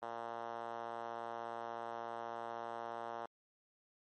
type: tone with band-pass filter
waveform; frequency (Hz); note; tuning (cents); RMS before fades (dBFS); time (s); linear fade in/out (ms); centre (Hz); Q
5% pulse; 116.54; A#2; 0; -44; 0.02-3.26; 5; 750; 1.4
effects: MP3 48 kbps